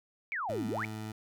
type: exponential two-way sweep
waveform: sine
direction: down then up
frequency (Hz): 2400 to 195.7 to 2400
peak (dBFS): -32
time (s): 0.32-0.85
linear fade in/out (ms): 0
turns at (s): 0.67
type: tone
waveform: 20% pulse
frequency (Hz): 108.6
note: A2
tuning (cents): -22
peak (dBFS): -33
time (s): 0.49-1.12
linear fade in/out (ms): 5
effects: none